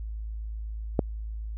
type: click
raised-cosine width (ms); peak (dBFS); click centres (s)
2; -8; 0.992
effects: added 54 Hz sine -32 dBFS peak until 1.57 s